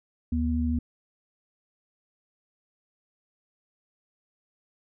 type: tone pair together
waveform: sine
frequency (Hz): 76 / 241.3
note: D#2 / B3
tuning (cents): -40 / -40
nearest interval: octave + minor sixth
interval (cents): 2000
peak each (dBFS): -26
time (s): 0.32-0.79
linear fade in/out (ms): 5
effects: none